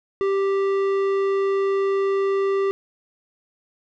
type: tone with low-pass filter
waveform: square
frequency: 392 Hz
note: G4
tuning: in tune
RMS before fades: -21 dBFS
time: 0.21-2.71 s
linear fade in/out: 0 ms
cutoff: 1900 Hz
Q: 0.54
effects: none